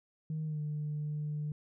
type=tone with pitch glide; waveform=sine; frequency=156.2 to 149.84 Hz; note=D#3 to D3; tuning=+7 to +35 cents; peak=-32 dBFS; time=0.3-1.52 s; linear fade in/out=2 ms; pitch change=-72 cents; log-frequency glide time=0.45-0.6 s; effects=tanh soft clip ceiling -30 dBFS